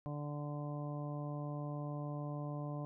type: harmonic tone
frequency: 146.83 Hz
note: D3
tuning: in tune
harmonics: 1 / 2 / 3 / 4 / 5 / 6 / 7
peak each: -40 / -46 / -54 / -48 / -52 / -60 / -52 dBFS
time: 0.06-2.85 s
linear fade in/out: 0 ms
effects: none